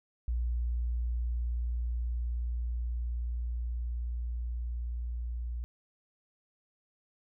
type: tone with level ramp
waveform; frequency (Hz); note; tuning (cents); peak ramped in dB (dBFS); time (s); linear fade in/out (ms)
sine; 59.4; A#1; +33; -28 to -33; 0.28-5.64; 0
effects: none